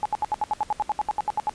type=tone bursts; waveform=sine; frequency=846 Hz; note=G#5; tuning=32 cents sharp; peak=-20 dBFS; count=16; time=0.03-1.495 s; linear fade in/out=0 ms; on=25 ms; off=71 ms; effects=pink hiss -49 dBFS RMS until 1.54 s + resampled to 22050 Hz